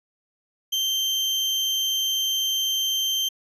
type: tone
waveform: 35% pulse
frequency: 3136 Hz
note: G7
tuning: in tune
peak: -20 dBFS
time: 0.72-3.29 s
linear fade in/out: 10 ms
effects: resampled to 32000 Hz